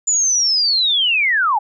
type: linear sweep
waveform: sine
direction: down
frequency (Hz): 7070 to 784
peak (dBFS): -13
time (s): 0.07-1.59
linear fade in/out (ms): 10
effects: none